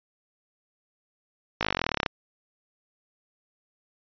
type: slowing click train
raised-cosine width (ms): 0.3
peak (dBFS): -8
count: 20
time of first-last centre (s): 1.61-2.062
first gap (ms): 18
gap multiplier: 1.03
effects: resampled to 11025 Hz